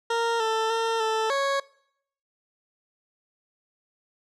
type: tone with pitch steps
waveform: 20% pulse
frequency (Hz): 463.3 / 444 / 454.2 / 441.2 / 553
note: A#4 / A4 / A#4 / A4 / C#5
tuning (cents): -11 / +16 / -45 / +5 / -4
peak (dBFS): -18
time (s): 0.1-1.6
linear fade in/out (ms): 5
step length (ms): 300
effects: noise-tail reverb RT60 0.7 s tail -22 dB re dry + low-pass 6000 Hz 12 dB/octave